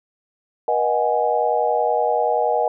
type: chord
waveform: sine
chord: G# minor seventh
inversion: first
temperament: equal with one note detuned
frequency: 481.5 / 622.3 / 740 / 830.6 Hz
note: B4 / D#5 / F#5 / G#5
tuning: -44 / 0 / 0 / 0 cents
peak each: -22 dBFS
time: 0.68-2.68 s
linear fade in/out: 2 ms
effects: none